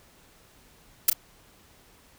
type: noise with echo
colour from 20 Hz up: blue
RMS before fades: -17 dBFS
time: 1.08-1.1 s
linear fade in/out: 5 ms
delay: 32 ms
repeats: 1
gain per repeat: -7 dB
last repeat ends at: 1.132 s
effects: pink hiss -57 dBFS RMS until 2.18 s